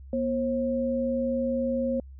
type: tone pair together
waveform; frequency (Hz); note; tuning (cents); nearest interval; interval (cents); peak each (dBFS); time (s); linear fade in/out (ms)
sine; 240.4 / 536.1; B3 / C5; -46 / +42; octave + major second; 1388; -27; 0.13-2; 2
effects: added 67 Hz sine -42 dBFS peak until 2.19 s